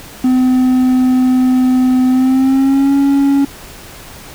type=tone with pitch glide; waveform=triangle; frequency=255.1 to 278.2 Hz; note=C4 to C#4; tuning=-44 to +6 cents; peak=-6 dBFS; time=0.24-3.45 s; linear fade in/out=5 ms; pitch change=+150 cents; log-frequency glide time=2.08-2.95 s; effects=pink hiss -34 dBFS RMS until 4.34 s